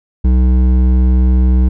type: tone with hard clipping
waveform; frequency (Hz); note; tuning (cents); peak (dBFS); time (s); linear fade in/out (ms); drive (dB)
sine; 62.9; B1; +32; -9; 0.24-1.69; 10; 10
effects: none